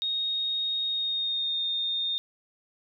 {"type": "tone with pitch glide", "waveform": "sine", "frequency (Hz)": [3729, 3661], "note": ["A#7", "A#7"], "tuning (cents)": [0, -32], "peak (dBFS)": -26, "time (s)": [0.02, 2.18], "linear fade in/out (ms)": 0, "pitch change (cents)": -32, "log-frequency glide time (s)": [0.87, 1.63], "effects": []}